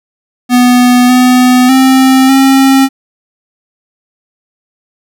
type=tone with pitch steps; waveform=square; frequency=247 / 251.1 / 262.9 / 268.6 Hz; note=B3 / B3 / C4 / C4; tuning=0 / +29 / +8 / +46 cents; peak=-4 dBFS; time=0.49-2.89 s; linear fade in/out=50 ms; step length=600 ms; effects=none